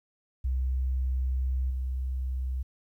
sine tone with level steps, 64.4 Hz, C2, 27 cents flat, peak -25 / -28 dBFS, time 0.44-2.63 s, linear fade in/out 10 ms, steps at 1.7 s, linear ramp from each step 5 ms, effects 11-bit

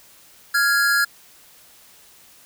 square tone pair together, 1396.7 / 1661 Hz, F6 / G#6, 0 / 0 cents, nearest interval minor third, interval 300 cents, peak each -20 / -19 dBFS, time 0.54-1.05 s, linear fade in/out 10 ms, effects white hiss -50 dBFS RMS until 2.45 s

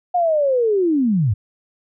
sine linear sweep, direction down, 726 to 90.5 Hz, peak -14 dBFS, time 0.14-1.34 s, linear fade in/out 10 ms, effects none

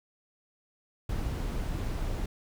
brown noise, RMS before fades -32 dBFS, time 1.09-2.26 s, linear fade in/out 5 ms, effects none

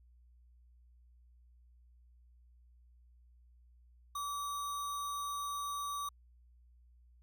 sine tone with sample-and-hold, 1154 Hz, D6, 31 cents flat, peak -36 dBFS, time 4.15-6.09 s, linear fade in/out 5 ms, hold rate 4900 Hz, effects added 60 Hz sine -60 dBFS peak until 7.22 s

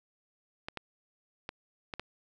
clicks, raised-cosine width 0.3 ms, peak -21 dBFS, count 5, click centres 0.685 / 0.773 / 1.491 / 1.938 / 1.996 s, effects none

